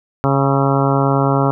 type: harmonic tone with a mistuned harmonic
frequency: 137.7 Hz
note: C#3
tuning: 11 cents flat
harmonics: 1 / 2 / 3 / 4 / 5 / 6 / 7 / 8 / 9 / 10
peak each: -16 / -19 / -21 / -22 / -23 / -24 / -24 / -25 / -26 / -26 dBFS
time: 0.24-1.51 s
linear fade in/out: 0 ms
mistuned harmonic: 10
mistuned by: -40 cents
effects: none